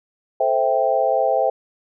sine chord, A minor seventh, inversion none, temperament equal, 440 / 523.3 / 659.3 / 784 Hz, A4 / C5 / E5 / G5, 0 / 0 / 0 / 0 cents, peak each -26 / -20 / -20 / -21 dBFS, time 0.4-1.5 s, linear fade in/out 5 ms, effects none

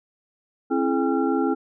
sine tone cluster, 267.3 / 333.5 / 424.5 / 805 / 1367 Hz, C4 / E4 / G#4 / G5 / F6, +37 / +20 / +38 / +46 / -37 cents, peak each -23 / -24 / -26 / -29 / -32 dBFS, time 0.7-1.55 s, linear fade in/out 20 ms, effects none

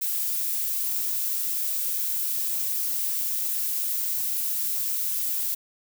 violet noise, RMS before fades -27 dBFS, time 0.01-5.55 s, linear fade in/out 10 ms, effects none

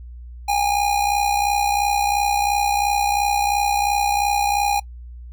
square tone with amplitude modulation, 816 Hz, G#5, 31 cents flat, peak -15 dBFS, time 0.48-4.8 s, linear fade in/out 10 ms, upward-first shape sine, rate 62.9 Hz, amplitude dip 60%, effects noise-tail reverb RT60 0.1 s tail -23 dB re dry + added 60 Hz sine -34 dBFS peak until 5.32 s

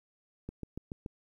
click train, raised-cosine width 3 ms, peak -26 dBFS, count 5, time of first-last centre 0.49-1.061 s, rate 7 Hz, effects 11-bit

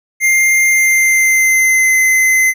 square tone with pitch glide, 2106 to 2053 Hz, C7 to C7, +11 to -33 cents, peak -9 dBFS, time 0.2-2.54 s, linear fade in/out 50 ms, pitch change -44 cents, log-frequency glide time 0.67-1.97 s, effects none

